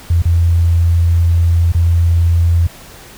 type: tone with dropouts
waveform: sine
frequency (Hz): 84.8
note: E2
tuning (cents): +50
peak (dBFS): -8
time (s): 0.1-2.67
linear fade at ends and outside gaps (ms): 5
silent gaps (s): 0.221-0.253 / 1.721-1.747
effects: pink hiss -37 dBFS RMS until 3.17 s